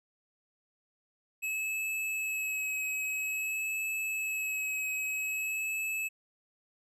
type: tone with vibrato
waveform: square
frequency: 2577 Hz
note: E7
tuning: 40 cents flat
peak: -32 dBFS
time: 1.42-6.09 s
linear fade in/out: 20 ms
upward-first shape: sine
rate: 0.5 Hz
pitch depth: 18 cents each way
effects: none